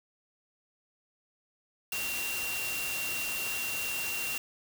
sine tone in noise, 2753 Hz, F7, 25 cents flat, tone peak -34 dBFS, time 1.92-4.38 s, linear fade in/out 2 ms, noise white, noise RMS -36 dBFS, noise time 1.92-4.38 s, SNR -1 dB, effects none

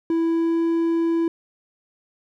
triangle tone with pitch glide, 330 to 332.5 Hz, E4 to E4, +2 to +15 cents, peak -16 dBFS, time 0.1-1.28 s, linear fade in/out 2 ms, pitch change +13 cents, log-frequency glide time 0.2-0.63 s, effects none

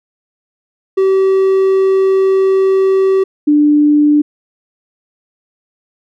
triangle / sine tone pair in turn, 383.8 / 296.1 Hz, G4 / D4, -37 / +14 cents, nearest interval major third, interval 449 cents, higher first, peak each -6 dBFS, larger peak neither, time 0.97-3.24 / 3.47-4.22 s, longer first, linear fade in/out 10 ms, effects none

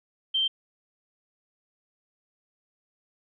sine tone, 3136 Hz, G7, in tune, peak -22 dBFS, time 0.34-0.48 s, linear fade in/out 10 ms, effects none

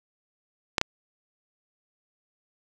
clicks, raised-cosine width 0.2 ms, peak -4 dBFS, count 2, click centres 0.782 / 0.814 s, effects none

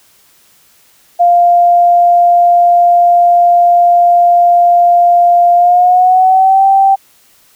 sine tone with pitch glide, 698.5 to 779.5 Hz, F5 to G5, 0 to -10 cents, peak -4 dBFS, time 1.19-6.96 s, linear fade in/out 20 ms, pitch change +190 cents, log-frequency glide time 5.55-6.65 s, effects white hiss -48 dBFS RMS until 7.55 s

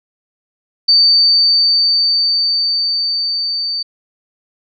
sine tone with level ramp, 4586 Hz, D8, 42 cents flat, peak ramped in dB -6 to -17 dBFS, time 0.88-3.83 s, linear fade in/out 10 ms, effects none

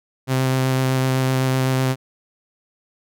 sawtooth tone with vibrato, 130.81 Hz, C3, in tune, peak -13 dBFS, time 0.27-1.96 s, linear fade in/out 50 ms, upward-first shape square, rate 7.9 Hz, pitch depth 9 cents each way, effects none

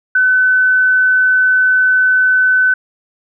sine tone, 1511 Hz, F#6, 36 cents sharp, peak -8 dBFS, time 0.15-2.74 s, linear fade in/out 5 ms, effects none

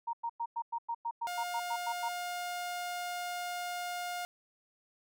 sine tone bursts, 932.3 Hz, A#5, in tune, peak -32 dBFS, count 13, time 0.07-2.089 s, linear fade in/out 10 ms, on 63 ms, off 100 ms
sawtooth tone, 710 Hz, F5, 28 cents sharp, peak -32 dBFS, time 1.27-4.25 s, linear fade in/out 0 ms
effects none

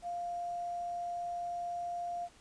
sine tone with quantisation, 698.5 Hz, F5, in tune, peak -35 dBFS, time 0.02-2.29 s, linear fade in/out 50 ms, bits 10, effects pink hiss -61 dBFS RMS until 2.4 s + resampled to 22050 Hz

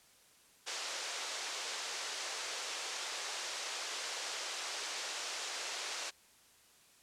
white band-pass noise, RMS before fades -41 dBFS, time 0.66-6.11 s, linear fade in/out 20 ms, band 410 to 7000 Hz, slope 24 dB/octave, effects white hiss -64 dBFS RMS until 7.02 s + low-pass 11000 Hz 12 dB/octave

